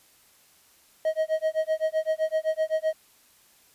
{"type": "tone with tremolo", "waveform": "triangle", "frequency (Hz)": 632, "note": "D#5", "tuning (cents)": 27, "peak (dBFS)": -18, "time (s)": [1.05, 2.93], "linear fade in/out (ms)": 2, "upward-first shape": "sine", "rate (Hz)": 7.8, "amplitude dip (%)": 100, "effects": ["white hiss -59 dBFS RMS until 3.74 s", "resampled to 32000 Hz"]}